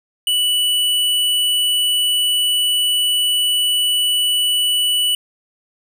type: tone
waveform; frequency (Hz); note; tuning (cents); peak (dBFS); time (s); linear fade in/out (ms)
square; 2960; F#7; 0; -15; 0.27-5.15; 2
effects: none